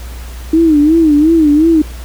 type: tone with vibrato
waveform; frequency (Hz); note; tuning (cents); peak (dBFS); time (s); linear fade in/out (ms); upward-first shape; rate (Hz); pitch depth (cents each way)
sine; 311.1; D#4; 0; -5; 0.53-1.82; 5; sine; 2.8; 120
effects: added 60 Hz sine -24 dBFS peak until 2.04 s + pink hiss -35 dBFS RMS until 2.04 s